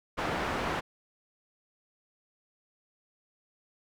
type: low-pass noise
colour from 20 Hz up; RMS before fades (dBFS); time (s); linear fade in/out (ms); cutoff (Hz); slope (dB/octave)
white; -32; 0.17-0.81; 20; 1400; 12
effects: none